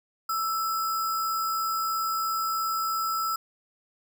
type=tone with sample-and-hold; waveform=sine; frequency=1318.5 Hz; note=E6; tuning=in tune; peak=-25 dBFS; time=0.29-3.36 s; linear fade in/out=5 ms; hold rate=6300 Hz; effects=none